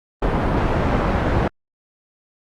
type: low-pass noise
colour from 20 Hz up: pink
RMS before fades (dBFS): -19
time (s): 0.22-1.48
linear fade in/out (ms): 5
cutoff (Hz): 1300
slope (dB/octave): 12
effects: Opus 32 kbps